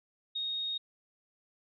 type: tone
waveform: sine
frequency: 3729 Hz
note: A#7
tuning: in tune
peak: -32 dBFS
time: 0.35-0.78 s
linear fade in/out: 10 ms
effects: none